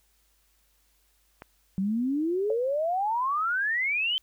click, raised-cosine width 0.5 ms, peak -26 dBFS, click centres 1.421 s
sine exponential sweep, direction up, 185 to 3136 Hz, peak -24 dBFS, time 1.78-4.18 s, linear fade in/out 0 ms
sine tone with exponential decay, 554.4 Hz, C#5, in tune, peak -23 dBFS, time 2.5-2.63 s, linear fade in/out 2 ms, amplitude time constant 27 ms
effects added 50 Hz sine -68 dBFS peak until 4.22 s + white hiss -68 dBFS RMS until 4.22 s

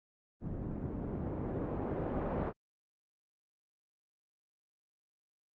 white noise with low-pass filter sweep, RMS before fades -37 dBFS, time 0.4-2.53 s, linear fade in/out 50 ms, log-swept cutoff 210 to 650 Hz, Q 0.71, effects low-pass 2000 Hz 12 dB/octave + Opus 32 kbps

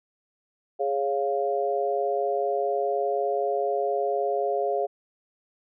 sine chord, Db major, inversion second, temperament equal, 415.3 / 554.4 / 698.5 Hz, Ab4 / Db5 / F5, 0 / 0 / 0 cents, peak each -27 / -28 / -27 dBFS, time 0.79-4.87 s, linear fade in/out 20 ms, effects none

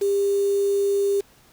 sine tone with quantisation, 400 Hz, G4, 35 cents sharp, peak -18 dBFS, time 0.01-1.21 s, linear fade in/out 10 ms, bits 6, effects pink hiss -55 dBFS RMS until 1.52 s

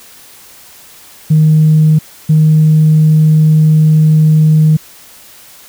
sine tone pair in turn, 155.5 / 155.5 Hz, D#3 / D#3, -1 / -1 cents, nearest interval unison, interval 0 cents, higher neither, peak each -3 dBFS, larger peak neither, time 1.3-1.99 / 2.29-4.77 s, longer second, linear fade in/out 10 ms, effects tanh soft clip ceiling 0 dBFS + white hiss -38 dBFS RMS until 5.68 s

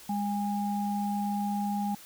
sine tone pair together, 204 / 816 Hz, G#3 / G#5, -31 / -31 cents, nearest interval 2 octaves, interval 2400 cents, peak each -29 / -32 dBFS, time 0.09-1.95 s, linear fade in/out 5 ms, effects white hiss -50 dBFS RMS until 2.05 s

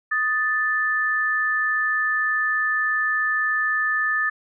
sine tone pair together, 1244.5 / 1758.3 Hz, D#6 / A6, 0 / -2 cents, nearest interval tritone, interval 598 cents, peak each -26 / -20 dBFS, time 0.11-4.3 s, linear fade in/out 10 ms, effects none

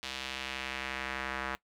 square tone with band-pass filter sweep, 65.8 Hz, C2, 10 cents sharp, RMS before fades -38 dBFS, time 0.03-1.55 s, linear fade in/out 0 ms, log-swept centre 3600 to 1500 Hz, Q 1.5, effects noise-tail reverb RT60 0.1 s tail -20 dB re dry

